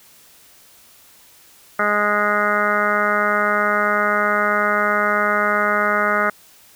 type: harmonic tone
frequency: 207.7 Hz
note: G#3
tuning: in tune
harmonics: 1 / 2 / 3 / 4 / 5 / 6 / 7 / 8 / 9 / 10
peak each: -28 / -27 / -23 / -29 / -31 / -20 / -21 / -30 / -27 / -29 dBFS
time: 1.79-6.3 s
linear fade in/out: 5 ms
effects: white hiss -49 dBFS RMS until 6.75 s